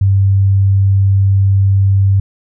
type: tone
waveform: sine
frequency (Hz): 97.8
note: G2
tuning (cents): -4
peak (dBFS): -7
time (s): 0.01-2.2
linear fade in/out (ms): 5
effects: none